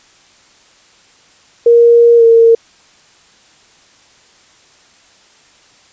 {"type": "tone with pitch glide", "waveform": "sine", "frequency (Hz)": [470, 458.7], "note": ["A#4", "A#4"], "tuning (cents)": [14, -28], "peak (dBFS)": -3, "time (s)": [1.66, 2.55], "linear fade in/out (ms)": 5, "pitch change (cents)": -42, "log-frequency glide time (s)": [2.17, 2.23], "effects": ["white hiss -47 dBFS RMS until 5.92 s", "resampled to 16000 Hz"]}